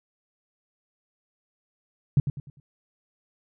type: tone with echo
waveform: sine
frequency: 140 Hz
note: C#3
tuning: 18 cents sharp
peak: -14 dBFS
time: 2.17-2.2 s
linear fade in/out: 2 ms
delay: 100 ms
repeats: 4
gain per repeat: -9 dB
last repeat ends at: 2.6 s
effects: none